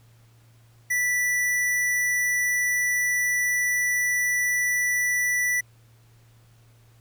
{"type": "tone", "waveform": "square", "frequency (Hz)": 1969, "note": "B6", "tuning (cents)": -6, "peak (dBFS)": -22, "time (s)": [0.9, 5.61], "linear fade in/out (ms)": 10, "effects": ["added 115 Hz sine -53 dBFS peak until 7 s", "pink hiss -62 dBFS RMS until 7 s"]}